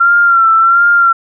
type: tone with vibrato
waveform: sine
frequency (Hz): 1367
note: F6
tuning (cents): -37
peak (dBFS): -5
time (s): 0-1.13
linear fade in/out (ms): 10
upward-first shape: sine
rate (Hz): 1.4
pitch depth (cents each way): 48
effects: none